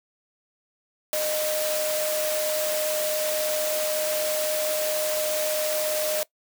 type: tone in noise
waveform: sine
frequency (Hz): 614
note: D#5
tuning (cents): -23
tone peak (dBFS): -25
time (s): 1.13-6.23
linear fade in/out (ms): 0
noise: white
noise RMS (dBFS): -29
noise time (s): 1.13-6.23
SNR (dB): +1
effects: noise-tail reverb RT60 0.1 s tail -20 dB re dry + high-pass 300 Hz 12 dB/octave